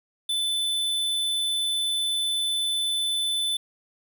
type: tone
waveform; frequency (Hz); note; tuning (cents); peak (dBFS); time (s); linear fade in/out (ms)
square; 3512; A7; -4; -24; 0.29-3.57; 5
effects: none